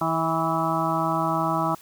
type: harmonic tone with a mistuned harmonic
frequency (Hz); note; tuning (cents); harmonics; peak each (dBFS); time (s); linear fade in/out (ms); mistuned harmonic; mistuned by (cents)
162.6; E3; -23; 1 / 2 / 4 / 5 / 6 / 7 / 8; -29 / -29 / -29 / -29 / -29 / -29 / -29; 0.01-1.75; 5; 6; +25
effects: white hiss -50 dBFS RMS until 1.81 s